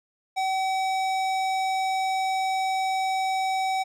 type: tone with hard clipping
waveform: sine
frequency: 762 Hz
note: G5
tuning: 49 cents flat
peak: -25 dBFS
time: 0.36-3.84 s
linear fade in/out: 20 ms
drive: 16 dB
effects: none